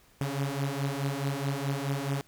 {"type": "beating tone pair", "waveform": "sawtooth", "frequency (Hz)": [136.8, 141.5], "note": ["C#3", "C#3"], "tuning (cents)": [-23, 36], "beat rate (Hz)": 4.7, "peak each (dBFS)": -28, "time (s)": [0.21, 2.21], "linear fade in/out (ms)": 0, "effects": ["pink hiss -61 dBFS RMS until 2.27 s"]}